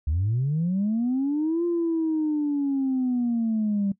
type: linear two-way sweep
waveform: sine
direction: up then down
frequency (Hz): 69.8 to 347.4 to 195.1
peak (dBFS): -20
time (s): 0.07-3.92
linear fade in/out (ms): 5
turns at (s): 1.65
effects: noise-tail reverb RT60 0.1 s tail -20 dB re dry + tanh soft clip ceiling -18 dBFS